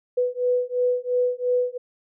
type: beating tone pair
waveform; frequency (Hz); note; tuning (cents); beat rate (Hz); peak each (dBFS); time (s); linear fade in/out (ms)
sine; 493.9 / 496.8; B4 / B4; 0 / +10; 2.9; -23; 0.17-1.78; 10
effects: none